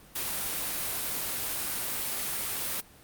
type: noise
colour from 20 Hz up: white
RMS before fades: -32 dBFS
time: 0.15-2.81 s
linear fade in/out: 10 ms
effects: pink hiss -54 dBFS RMS until 3.03 s + Opus 32 kbps